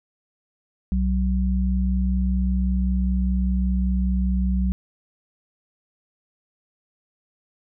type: tone pair together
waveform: sine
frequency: 62.64 / 187.7 Hz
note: B1 / F#3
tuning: +25 / +25 cents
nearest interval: octave + perfect fifth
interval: 1900 cents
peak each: -20 / -23 dBFS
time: 0.92-4.72 s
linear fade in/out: 0 ms
effects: none